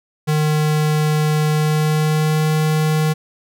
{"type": "tone with pitch glide", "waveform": "square", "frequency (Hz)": [152.8, 155.11], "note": ["D#3", "D#3"], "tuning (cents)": [-31, -5], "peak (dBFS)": -15, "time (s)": [0.27, 3.14], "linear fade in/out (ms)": 20, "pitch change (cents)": 26, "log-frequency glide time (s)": [1.51, 2.49], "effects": []}